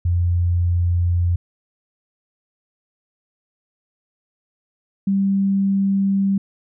sine tone pair in turn, 87.31 / 196 Hz, F2 / G3, 0 / 0 cents, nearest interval octave + major second, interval 1400 cents, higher second, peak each -15 dBFS, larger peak neither, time 0.05-1.36 / 5.07-6.38 s, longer neither, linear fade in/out 5 ms, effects none

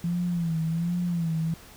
sine tone with vibrato, 168.6 Hz, E3, 39 cents sharp, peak -24 dBFS, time 0.04-1.54 s, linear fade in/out 2 ms, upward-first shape sine, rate 1.3 Hz, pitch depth 83 cents each way, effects pink hiss -49 dBFS RMS until 1.76 s

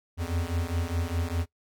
square beating tone pair, 82.41 / 87.31 Hz, E2 / F2, 0 / 0 cents, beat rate 4.9 Hz, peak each -31 dBFS, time 0.17-1.46 s, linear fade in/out 50 ms, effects noise-tail reverb RT60 0.1 s tail -19 dB re dry

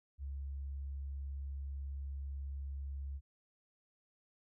sine tone, 69.1 Hz, C#2, 5 cents flat, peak -39 dBFS, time 0.18-3.21 s, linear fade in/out 50 ms, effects none

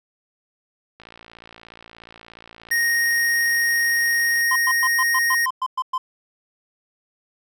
click train, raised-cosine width 0.3 ms, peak -26 dBFS, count 195, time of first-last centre 1-4.409 s, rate 56.9 Hz
square tone, 1864.7 Hz, A#6, in tune, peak -18 dBFS, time 2.71-5.46 s, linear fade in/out 5 ms
triangle tone bursts, 1033 Hz, C6, 22 cents flat, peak -18 dBFS, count 10, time 4.51-5.98 s, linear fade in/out 5 ms, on 48 ms, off 110 ms
effects none

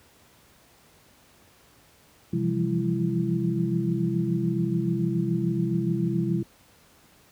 sine tone cluster, 129.4 / 167 / 174 / 199.1 / 335.4 Hz, C3 / E3 / F3 / G3 / E4, -19 / +23 / -6 / +27 / +30 cents, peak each -29 dBFS, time 2.33-6.43 s, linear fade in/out 5 ms, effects pink hiss -57 dBFS RMS until 7.31 s + high-pass 60 Hz 12 dB/octave

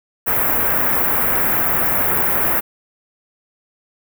white band-stop noise, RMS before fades -17 dBFS, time 0.26-2.61 s, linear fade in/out 20 ms, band 1900 to 14000 Hz, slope 24 dB/octave, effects none

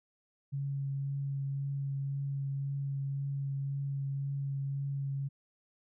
sine tone with vibrato, 138.59 Hz, C#3, in tune, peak -32 dBFS, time 0.52-5.29 s, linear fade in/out 20 ms, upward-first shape triangle, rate 1.9 Hz, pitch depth 13 cents each way, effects none

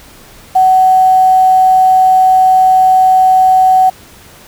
sine tone with quantisation, 750 Hz, F#5, 23 cents sharp, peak -4 dBFS, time 0.55-3.9 s, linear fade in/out 10 ms, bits 5, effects pink hiss -38 dBFS RMS until 4.47 s

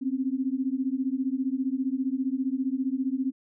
sine beating tone pair, 256.1 / 271.1 Hz, C4 / C#4, -37 / -38 cents, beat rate 15 Hz, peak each -28 dBFS, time 0.01-3.32 s, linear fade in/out 20 ms, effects none

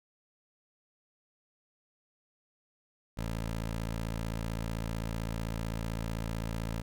15% pulse tone, 55.7 Hz, A1, 22 cents sharp, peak -27 dBFS, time 3.17-6.82 s, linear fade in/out 10 ms, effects none

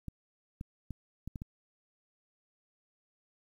clicks, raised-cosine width 5 ms, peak -27 dBFS, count 6, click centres 0.083 / 0.611 / 0.907 / 1.276 / 1.358 / 1.419 s, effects 10-bit

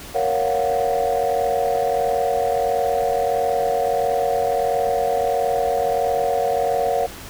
sine chord, Gb major seventh, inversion first, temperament equal, 466.2 / 554.4 / 698.5 / 740 Hz, Bb4 / Db5 / F5 / Gb5, 0 / 0 / 0 / 0 cents, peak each -22 dBFS, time 0.14-7.07 s, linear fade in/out 20 ms, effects tanh soft clip ceiling -11 dBFS + pink hiss -37 dBFS RMS until 7.29 s

